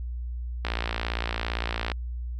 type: click train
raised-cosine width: 0.3 ms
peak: -12 dBFS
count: 74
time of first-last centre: 0.65-1.917 s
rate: 57.6 Hz
effects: added 60 Hz sine -30 dBFS peak until 2.39 s